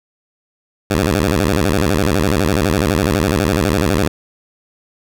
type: tone with vibrato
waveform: 10% pulse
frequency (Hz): 86.6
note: F2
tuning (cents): -14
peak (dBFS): -5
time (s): 0.9-4.08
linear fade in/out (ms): 5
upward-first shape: square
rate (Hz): 12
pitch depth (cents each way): 260
effects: none